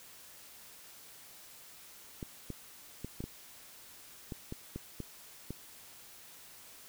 clicks, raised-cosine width 3 ms, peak -26 dBFS, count 10, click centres 2.228 / 2.503 / 3.046 / 3.205 / 3.24 / 4.322 / 4.524 / 4.76 / 5.003 / 5.506 s, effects white hiss -54 dBFS RMS until 6.88 s

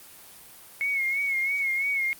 sine tone with vibrato, 2186 Hz, C#7, 25 cents flat, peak -23 dBFS, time 0.81-2.13 s, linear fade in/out 0 ms, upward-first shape sine, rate 3 Hz, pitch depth 55 cents each way, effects white hiss -48 dBFS RMS until 2.19 s + Opus 32 kbps

